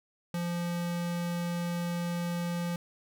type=tone; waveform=square; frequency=173 Hz; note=F3; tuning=16 cents flat; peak=-31 dBFS; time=0.34-2.76 s; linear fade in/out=2 ms; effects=none